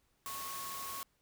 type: tone in noise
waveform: sine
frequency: 1100 Hz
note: C#6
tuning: 14 cents flat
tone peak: -43 dBFS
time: 0.26-1.03 s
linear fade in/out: 0 ms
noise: white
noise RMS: -44 dBFS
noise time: 0.26-1.03 s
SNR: -2 dB
effects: pink hiss -75 dBFS RMS until 1.21 s